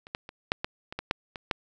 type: clicks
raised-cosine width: 0.3 ms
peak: -29 / -15 / -25 / -7 / -13 / -22 / -16 / -8 / -21 / -9 dBFS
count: 10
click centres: 0.069 / 0.149 / 0.291 / 0.519 / 0.645 / 0.925 / 0.99 / 1.111 / 1.358 / 1.512 s
effects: none